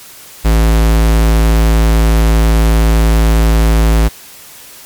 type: tone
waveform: square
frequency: 55 Hz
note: A1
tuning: in tune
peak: -7 dBFS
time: 0.44-4.09 s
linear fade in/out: 20 ms
effects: white hiss -35 dBFS RMS until 4.85 s + MP3 96 kbps